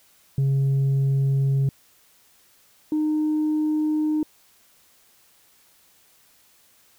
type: tone pair in turn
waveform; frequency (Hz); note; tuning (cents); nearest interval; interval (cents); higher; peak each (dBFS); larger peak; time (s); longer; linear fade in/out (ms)
sine; 136.6 / 306.7; C#3 / D#4; -25 / -25; octave + major second; 1400; second; -15 / -18; first; 0.38-1.69 / 2.92-4.23; neither; 2
effects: tanh soft clip ceiling -17 dBFS + white hiss -58 dBFS RMS until 6.98 s